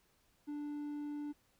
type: tone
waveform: triangle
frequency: 293.7 Hz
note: D4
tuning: in tune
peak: -37 dBFS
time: 0.47-1.33 s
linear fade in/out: 20 ms
effects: pink hiss -73 dBFS RMS until 1.59 s